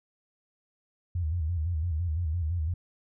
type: tone with vibrato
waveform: sine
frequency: 82.41 Hz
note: E2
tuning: in tune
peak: -26 dBFS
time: 1.15-2.74 s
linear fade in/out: 5 ms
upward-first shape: square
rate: 5.9 Hz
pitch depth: 110 cents each way
effects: none